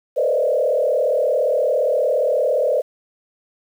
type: tone with frequency modulation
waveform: sine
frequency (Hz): 554.4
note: C#5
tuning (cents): 0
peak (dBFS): -15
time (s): 0.16-2.82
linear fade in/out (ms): 20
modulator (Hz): 37.3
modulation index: 2
effects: 8-bit